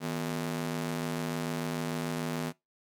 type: ring-modulated tone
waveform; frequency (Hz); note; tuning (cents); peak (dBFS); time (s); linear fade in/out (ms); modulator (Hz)
sawtooth; 202.6; G#3; -43; -24; 0-2.53; 50; 43.4
effects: noise-tail reverb RT60 0.2 s tail -22 dB re dry + MP3 96 kbps